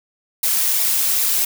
blue noise with flanger, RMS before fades -18 dBFS, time 0.43-1.45 s, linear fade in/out 5 ms, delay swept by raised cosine 0.63 to 3.53 ms, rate 2.6 Hz, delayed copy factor -0.5, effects none

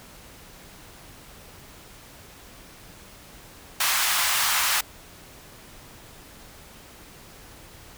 pink high-pass noise, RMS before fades -23 dBFS, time 3.8-4.81 s, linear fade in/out 5 ms, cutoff 960 Hz, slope 24 dB/octave, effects pink hiss -47 dBFS RMS until 7.97 s

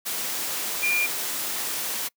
sine tone in noise, 2400 Hz, D7, 37 cents sharp, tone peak -21 dBFS, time 0.82-1.07 s, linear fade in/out 20 ms, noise white, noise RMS -29 dBFS, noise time 0.05-2.09 s, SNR +5 dB, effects noise-tail reverb RT60 0.1 s tail -25 dB re dry + high-pass 200 Hz 12 dB/octave

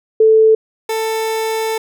sine / 30% pulse tone pair in turn, 440 / 443.6 Hz, A4 / A4, 0 / +14 cents, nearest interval unison, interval 14 cents, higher second, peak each -6 / -14 dBFS, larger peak first, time 0.2-0.55 / 0.89-1.78 s, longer second, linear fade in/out 5 ms, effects none

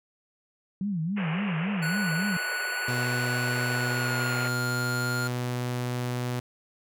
sine tone with vibrato, 180.5 Hz, F#3, 43 cents flat, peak -26 dBFS, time 0.81-2.37 s, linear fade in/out 2 ms, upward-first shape sine, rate 3.6 Hz, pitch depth 240 cents each way
white band-pass noise, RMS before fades -36 dBFS, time 1.16-4.49 s, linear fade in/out 20 ms, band 360 to 2900 Hz, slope 96 dB/octave
square tone with pitch glide, 1475 to 1408.4 Hz, F#6 to F6, -6 to +14 cents, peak -30 dBFS, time 1.82-5.28 s, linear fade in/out 10 ms, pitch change -80 cents, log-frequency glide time 3.72-4.47 s
sawtooth tone, 123.47 Hz, B2, in tune, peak -24 dBFS, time 2.88-6.4 s, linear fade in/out 5 ms
effects none

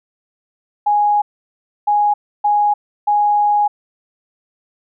sine tone bursts at uneven times, 829 Hz, G#5, 3 cents flat, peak -11 dBFS, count 4, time 0.86-1.22 / 1.87-2.14 / 2.44-2.74 / 3.07-3.68 s, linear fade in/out 10 ms, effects none

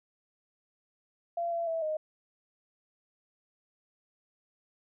sine tone with pitch steps, 684 / 677 / 655 / 620 Hz, F5 / E5 / E5 / D#5, -36 / +46 / -11 / -6 cents, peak -29 dBFS, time 1.37-1.97 s, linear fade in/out 5 ms, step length 150 ms, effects none

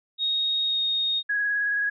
sine tone with pitch glide, 3740 to 3716 Hz, A#7 to A#7, +5 to -6 cents, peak -22 dBFS, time 0.18-1.23 s, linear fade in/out 50 ms, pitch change -11 cents, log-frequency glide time 0.65-0.8 s
sine tone with vibrato, 1661.2 Hz, G#6, in tune, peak -22 dBFS, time 1.29-1.9 s, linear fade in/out 10 ms, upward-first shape triangle, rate 19 Hz, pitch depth 24 cents each way
effects none

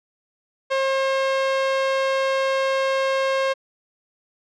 sawtooth tone, 536 Hz, C5, 42 cents sharp, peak -15 dBFS, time 0.7-3.54 s, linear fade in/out 20 ms, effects low-pass 4000 Hz 12 dB/octave

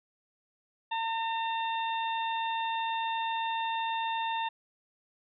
harmonic tone, 907 Hz, A#5, 48 cents flat, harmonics 1 / 2 / 3 / 4, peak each -30 / -40 / -40 / -40 dBFS, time 0.91-4.49 s, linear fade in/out 10 ms, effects none

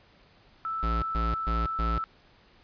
sine tone, 1318.5 Hz, E6, in tune, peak -29 dBFS, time 0.65-2.04 s, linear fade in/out 0 ms
square tone bursts, 56.5 Hz, A1, 47 cents sharp, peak -27 dBFS, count 4, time 0.83-1.98 s, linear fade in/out 0 ms, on 190 ms, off 130 ms
effects pink hiss -59 dBFS RMS until 2.63 s + resampled to 11025 Hz

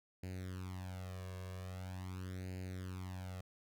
sawtooth tone with flanger, 92.5 Hz, F#2, in tune, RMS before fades -45 dBFS, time 0.23-3.41 s, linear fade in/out 5 ms, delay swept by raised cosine 0.43 to 1.83 ms, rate 0.43 Hz, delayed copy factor +0.85, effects none

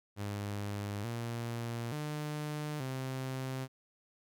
sawtooth tone with pitch steps, 102.1 / 117.3 / 150.3 / 131.2 Hz, G#2 / A#2 / D3 / C3, -29 / +11 / +40 / +5 cents, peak -32 dBFS, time 0.16-3.68 s, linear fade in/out 50 ms, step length 880 ms, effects none

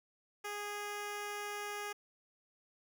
10% pulse tone, 412.7 Hz, G#4, 11 cents flat, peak -31 dBFS, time 0.44-1.93 s, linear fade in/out 10 ms, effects none

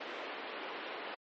pink band-pass noise, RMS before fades -43 dBFS, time 0-1.15 s, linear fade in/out 10 ms, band 340 to 3300 Hz, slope 24 dB/octave, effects MP3 32 kbps

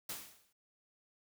white noise with exponential decay, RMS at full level -39 dBFS, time 0.09-0.53 s, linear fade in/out 5 ms, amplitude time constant 95 ms, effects none

